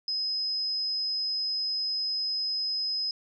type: tone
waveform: sine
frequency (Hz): 5070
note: D#8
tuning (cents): +32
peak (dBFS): -27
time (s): 0.08-3.11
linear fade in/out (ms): 2
effects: none